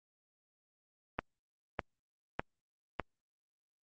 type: click train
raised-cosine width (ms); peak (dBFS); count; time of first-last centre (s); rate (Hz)
0.5; -17; 4; 1.19-2.997; 1.66
effects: Opus 32 kbps